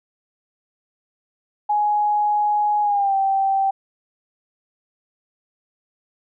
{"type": "tone with pitch glide", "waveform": "sine", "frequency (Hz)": [835, 779.1], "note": ["G#5", "G5"], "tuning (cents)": [9, -11], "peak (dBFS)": -16, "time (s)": [1.69, 3.71], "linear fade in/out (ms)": 10, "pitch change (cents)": -120, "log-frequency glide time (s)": [2.82, 3.15], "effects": []}